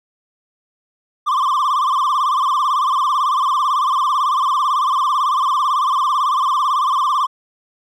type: tone with vibrato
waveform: triangle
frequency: 1108.7 Hz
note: C#6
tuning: in tune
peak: -12 dBFS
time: 1.26-7.27 s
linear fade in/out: 20 ms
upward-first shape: sine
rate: 18 Hz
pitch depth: 150 cents each way
effects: none